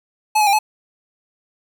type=tone with pitch steps; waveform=square; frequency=859 / 842 / 797 / 857 Hz; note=A5 / G#5 / G5 / A5; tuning=-42 / +24 / +28 / -46 cents; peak=-13 dBFS; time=0.35-0.59 s; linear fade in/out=10 ms; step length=60 ms; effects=8-bit